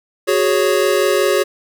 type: chord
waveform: square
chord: F# suspended second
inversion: none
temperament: equal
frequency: 370 / 415.3 / 554.4 Hz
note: F#4 / G#4 / C#5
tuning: 0 / 0 / 0 cents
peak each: -18 dBFS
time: 0.27-1.44 s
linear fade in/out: 20 ms
effects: none